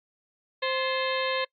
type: harmonic tone with a mistuned harmonic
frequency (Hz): 524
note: C5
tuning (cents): +2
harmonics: 1 / 2 / 3 / 4 / 5 / 6 / 7 / 8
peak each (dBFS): -29 / -32 / -34 / -35 / -36 / -37 / -37 / -38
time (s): 0.62-1.45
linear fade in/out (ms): 10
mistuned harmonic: 3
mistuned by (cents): +150
effects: noise-tail reverb RT60 0.1 s tail -24 dB re dry + Opus 48 kbps